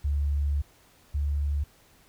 sine tone pair in turn, 71.8 / 72.15 Hz, D2 / D2, -39 / -30 cents, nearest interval unison, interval 9 cents, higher second, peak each -23 / -24 dBFS, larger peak first, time 0.04-0.62 / 1.14-1.64 s, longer first, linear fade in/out 10 ms, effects pink hiss -59 dBFS RMS until 2.08 s

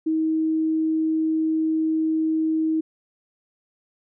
sine tone, 317.5 Hz, D#4, 35 cents sharp, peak -19 dBFS, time 0.06-2.81 s, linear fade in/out 10 ms, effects none

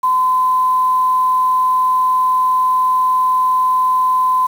sine tone with quantisation, 1021 Hz, C6, 43 cents flat, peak -11 dBFS, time 0.03-4.47 s, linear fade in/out 10 ms, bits 6, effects none

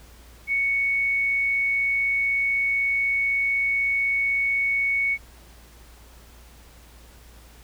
sine tone, 2221 Hz, C#7, 3 cents sharp, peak -20 dBFS, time 0.47-5.18 s, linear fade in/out 50 ms, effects added 58 Hz sine -48 dBFS peak until 7.63 s + pink hiss -52 dBFS RMS until 7.63 s

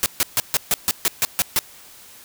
white noise bursts, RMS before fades -18 dBFS, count 10, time 0.03-1.59 s, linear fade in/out 0 ms, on 30 ms, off 140 ms, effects white hiss -45 dBFS RMS until 2.24 s

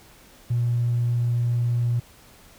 triangle tone, 119.6 Hz, A#2, 45 cents sharp, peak -16 dBFS, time 0.5-2 s, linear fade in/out 10 ms, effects tanh soft clip ceiling -17 dBFS + pink hiss -51 dBFS RMS until 2.58 s

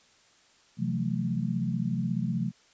sine chord, F# half-diminished seventh, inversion second, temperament equal with one note detuned, 130.81 / 168.67 / 185 / 220 Hz, C3 / E3 / F#3 / A3, 0 / +40 / 0 / 0 cents, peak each -32 dBFS, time 0.77-2.52 s, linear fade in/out 50 ms, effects white hiss -61 dBFS RMS until 2.73 s + resampled to 16000 Hz

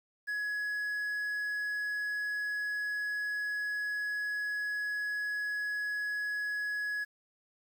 triangle tone with quantisation, 1681 Hz, G#6, 20 cents sharp, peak -30 dBFS, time 0.27-7.05 s, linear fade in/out 20 ms, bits 10, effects none

